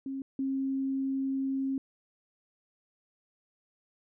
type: tone pair in turn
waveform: sine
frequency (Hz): 270.1 / 268.9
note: C#4 / C4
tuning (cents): -45 / +47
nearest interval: unison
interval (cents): 8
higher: first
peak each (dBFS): -33 / -28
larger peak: second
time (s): 0.06-0.22 / 0.39-1.78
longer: second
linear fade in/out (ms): 2
effects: none